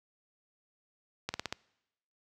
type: slowing click train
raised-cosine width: 0.2 ms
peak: -16 dBFS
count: 5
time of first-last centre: 1.29-1.525 s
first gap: 50 ms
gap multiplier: 1.11
effects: noise-tail reverb RT60 0.9 s tail -24 dB re dry + high-pass 60 Hz 12 dB/octave